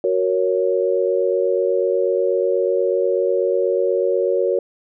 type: chord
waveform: sine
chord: F# major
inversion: none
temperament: equal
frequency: 370 / 466.2 / 554.4 Hz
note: F#4 / A#4 / C#5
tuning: 0 / 0 / 0 cents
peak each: -20 dBFS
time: 0.04-4.59 s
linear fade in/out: 2 ms
effects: none